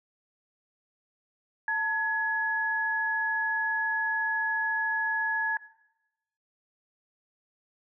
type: tone pair together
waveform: sine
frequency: 893 / 1685.8 Hz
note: A5 / G#6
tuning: +25 / +25 cents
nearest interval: major seventh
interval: 1100 cents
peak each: -32 / -26 dBFS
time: 1.68-5.57 s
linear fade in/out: 2 ms
effects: noise-tail reverb RT60 0.9 s tail -18 dB re dry